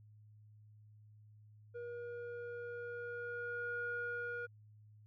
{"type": "tone with low-pass filter sweep", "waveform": "square", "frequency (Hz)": 478.4, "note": "A#4", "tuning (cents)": 45, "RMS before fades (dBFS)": -43, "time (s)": [1.74, 4.47], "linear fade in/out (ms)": 20, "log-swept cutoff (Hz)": [1000, 1600], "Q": 6.4, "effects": ["added 106 Hz sine -58 dBFS peak until 5.06 s"]}